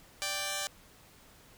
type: tone pair together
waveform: 5% pulse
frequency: 587.3 / 783.3 Hz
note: D5 / G5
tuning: 0 / -2 cents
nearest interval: perfect fourth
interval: 498 cents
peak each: -24 dBFS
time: 0.22-0.67 s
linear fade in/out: 0 ms
effects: pink hiss -58 dBFS RMS until 1.57 s